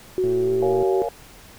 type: tone with pitch glide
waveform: sine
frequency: 370 to 381.1 Hz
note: F#4 to G4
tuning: 0 to -49 cents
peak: -18 dBFS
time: 0.18-1.02 s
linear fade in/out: 0 ms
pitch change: +51 cents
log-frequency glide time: 0.41-0.5 s
type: click train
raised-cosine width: 2 ms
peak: -20 dBFS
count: 66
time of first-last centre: 0.24-0.826 s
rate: 111 Hz
type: chord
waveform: sine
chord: Bb minor seventh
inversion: none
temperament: just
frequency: 466.2 / 559.4 / 699.2 / 839.1 Hz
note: Bb4 / Db5 / F5 / Ab5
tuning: 0 / +16 / +2 / +18 cents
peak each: -26 / -29 / -28 / -31 dBFS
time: 0.62-1.09 s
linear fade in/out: 5 ms
effects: pink hiss -46 dBFS RMS until 1.58 s